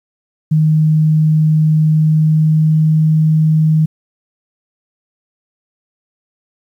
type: tone with pitch glide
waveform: sine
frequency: 155.56 to 156.73 Hz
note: D#3 to D#3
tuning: 0 to +13 cents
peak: -8 dBFS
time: 0.51-3.86 s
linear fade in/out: 10 ms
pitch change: +13 cents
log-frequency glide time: 1.89-3.13 s
effects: 8-bit